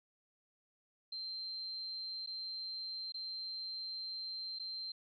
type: tone with dropouts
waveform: sine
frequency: 4137 Hz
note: C8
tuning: 20 cents flat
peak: -40 dBFS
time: 1.12-4.92 s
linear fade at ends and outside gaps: 5 ms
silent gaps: 2.263-2.272 / 3.122-3.142 / 4.588-4.596 s
effects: none